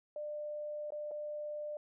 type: tone with dropouts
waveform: sine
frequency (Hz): 597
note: D5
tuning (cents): +28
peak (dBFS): -38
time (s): 0.16-1.77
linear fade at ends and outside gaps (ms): 2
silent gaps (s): 0.905-0.921 / 1.111-1.115
effects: none